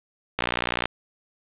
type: click train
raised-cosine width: 0.3 ms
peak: -6 dBFS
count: 29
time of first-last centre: 0.39-0.856 s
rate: 60.1 Hz
effects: resampled to 8000 Hz + 8-bit